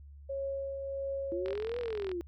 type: tone with tremolo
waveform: sine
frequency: 548 Hz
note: C#5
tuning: 20 cents flat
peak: -32 dBFS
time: 0.29-1.54 s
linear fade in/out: 10 ms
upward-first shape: triangle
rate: 1.5 Hz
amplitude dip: 40%
type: exponential two-way sweep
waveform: sine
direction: up then down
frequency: 336.9 to 493.9 to 336.9 Hz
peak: -33 dBFS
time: 1.32-2.21 s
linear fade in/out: 0 ms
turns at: 1.79 s
type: click train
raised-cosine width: 0.3 ms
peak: -27 dBFS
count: 29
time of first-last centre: 1.46-2.116 s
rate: 42.7 Hz
effects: added 71 Hz sine -48 dBFS peak until 2.27 s